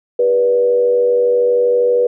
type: tone with frequency modulation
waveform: sine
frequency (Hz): 486.1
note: B4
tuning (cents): -28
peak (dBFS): -10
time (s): 0.19-2.07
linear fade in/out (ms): 5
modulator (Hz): 92.7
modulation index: 0.49
effects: none